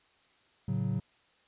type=chord; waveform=triangle; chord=F# minor; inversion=first; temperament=just; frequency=111 / 138.75 / 185 Hz; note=A2 / C#3 / F#3; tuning=+16 / +2 / 0 cents; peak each=-31 dBFS; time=0.68-1 s; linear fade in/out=5 ms; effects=white hiss -66 dBFS RMS until 1.47 s + resampled to 8000 Hz